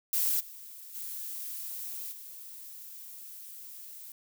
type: noise with level steps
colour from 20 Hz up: violet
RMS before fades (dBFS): -28 / -47 / -39 / -46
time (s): 0.13-4.12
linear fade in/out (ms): 2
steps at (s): 0.39 / 0.94 / 2.11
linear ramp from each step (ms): 20
effects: none